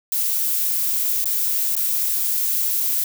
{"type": "noise with dropouts", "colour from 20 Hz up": "violet", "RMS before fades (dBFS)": -21, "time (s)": [0.12, 3.04], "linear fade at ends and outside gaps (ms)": 2, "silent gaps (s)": [[1.244, 1.256], [1.754, 1.764]], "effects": []}